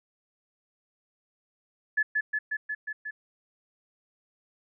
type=tone with echo; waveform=sine; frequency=1718 Hz; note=A6; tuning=42 cents flat; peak=-21 dBFS; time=1.97-2.03 s; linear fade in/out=10 ms; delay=180 ms; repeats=6; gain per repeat=-2 dB; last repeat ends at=3.11 s; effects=none